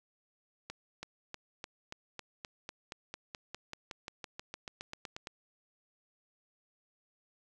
accelerating click train, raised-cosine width 0.2 ms, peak -24 dBFS, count 24, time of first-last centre 0.7-5.271 s, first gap 330 ms, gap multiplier 0.95, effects none

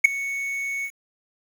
triangle tone with ADSR envelope, 2218 Hz, C#7, in tune, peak -4 dBFS, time 0.04-0.91 s, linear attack 10 ms, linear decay 9 ms, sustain -20 dB, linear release 64 ms, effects 7-bit

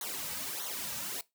white noise with flanger, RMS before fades -38 dBFS, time 0.01-1.21 s, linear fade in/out 2 ms, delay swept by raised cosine 0.39 to 2.89 ms, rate 1.6 Hz, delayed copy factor -0.85, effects noise-tail reverb RT60 0.2 s tail -20 dB re dry

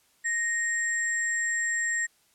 sine tone pair together, 1864.7 / 7493 Hz, A#6 / A#8, 0 / +8 cents, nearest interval 2 octaves, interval 2408 cents, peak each -26 / -31 dBFS, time 0.24-2.07 s, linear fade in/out 20 ms, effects white hiss -65 dBFS RMS until 2.34 s + low-pass 12000 Hz 12 dB/octave

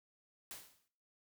white noise with exponential decay, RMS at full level -45 dBFS, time 0.51-0.88 s, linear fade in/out 0 ms, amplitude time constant 79 ms, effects noise-tail reverb RT60 0.6 s tail -20 dB re dry

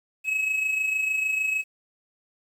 triangle tone with amplitude modulation, 2567 Hz, E7, 47 cents flat, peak -19 dBFS, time 0.24-1.64 s, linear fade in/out 50 ms, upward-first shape sine, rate 26.6 Hz, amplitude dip 50%, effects 9-bit

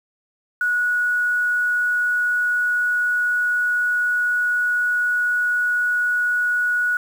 sine tone with quantisation, 1462 Hz, F#6, 21 cents flat, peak -17 dBFS, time 0.61-6.97 s, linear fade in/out 2 ms, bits 7, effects none

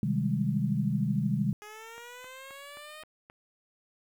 sine chord, Ab major seventh, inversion first, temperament just, 129.78 / 155.74 / 194.67 / 207.7 Hz, C3 / Eb3 / G3 / Ab3, -14 / +2 / -12 / 0 cents, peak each -31 dBFS, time 0.03-1.53 s, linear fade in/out 2 ms
10% pulse linear sweep, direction up, 415.3 to 622.3 Hz, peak -36 dBFS, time 1.62-3.03 s, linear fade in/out 0 ms
click train, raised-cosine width 0.5 ms, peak -35 dBFS, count 6, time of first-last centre 1.98-3.299 s, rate 3.79 Hz
effects 10-bit

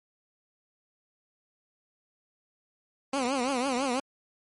15% pulse tone with vibrato, 260 Hz, C4, 11 cents flat, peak -20 dBFS, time 3.13-4 s, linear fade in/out 5 ms, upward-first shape triangle, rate 6 Hz, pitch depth 170 cents each way, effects MP3 48 kbps

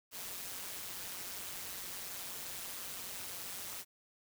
white noise with amplitude modulation, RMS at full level -41 dBFS, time 0.11-3.85 s, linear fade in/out 50 ms, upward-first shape sine, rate 186 Hz, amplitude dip 65%, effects none

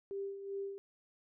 sine tone with tremolo, 395.2 Hz, G4, 14 cents sharp, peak -36 dBFS, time 0.11-0.78 s, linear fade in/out 0 ms, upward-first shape sine, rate 2.6 Hz, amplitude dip 60%, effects none

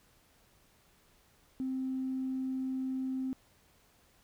triangle tone with tanh clipping, 261.6 Hz, C4, in tune, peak -32 dBFS, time 1.6-3.33 s, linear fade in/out 0 ms, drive 4 dB, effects pink hiss -66 dBFS RMS until 4.23 s

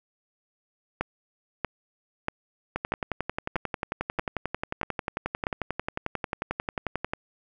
two click trains, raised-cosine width 0.5 ms, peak -13 / -11 dBFS, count 50 / 8, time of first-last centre 2.76-7.135 / 1.01-5.469 s, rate 11.2 / 1.57 Hz, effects none

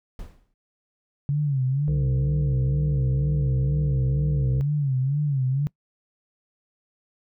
brown noise with exponential decay, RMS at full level -34 dBFS, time 0.19-0.54 s, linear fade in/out 2 ms, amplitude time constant 76 ms
sine tone with vibrato, 138.59 Hz, C#3, in tune, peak -20 dBFS, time 1.29-5.67 s, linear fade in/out 0 ms, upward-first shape sine, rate 2.1 Hz, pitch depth 130 cents each way
harmonic tone, 64 Hz, C2, 38 cents flat, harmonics 1 / 3 / 5 / 7 / 8, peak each -27 / -40 / -42 / -39 / -44 dBFS, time 1.88-4.61 s, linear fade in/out 0 ms
effects noise-tail reverb RT60 0.1 s tail -23 dB re dry

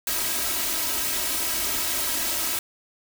white noise with comb filter, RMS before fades -26 dBFS, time 0.07-2.59 s, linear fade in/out 2 ms, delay 3.1 ms, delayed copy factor +0.85, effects none

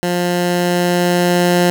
15% pulse tone with level ramp, 176.5 Hz, F3, 19 cents sharp, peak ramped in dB -9 to -4 dBFS, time 0.03-1.7 s, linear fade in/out 0 ms, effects none

